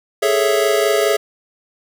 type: chord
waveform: square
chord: A major seventh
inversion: third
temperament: equal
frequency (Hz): 415.3 / 440 / 554.4 / 659.3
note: G#4 / A4 / C#5 / E5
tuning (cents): 0 / 0 / 0 / 0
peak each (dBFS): -18 / -22 / -21 / -20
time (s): 0.22-1.17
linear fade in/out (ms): 10
effects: none